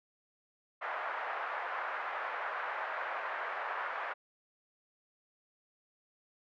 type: band-pass noise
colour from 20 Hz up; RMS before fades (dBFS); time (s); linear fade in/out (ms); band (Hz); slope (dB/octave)
white; -38; 0.81-4.14; 20; 600 to 1700; 24
effects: none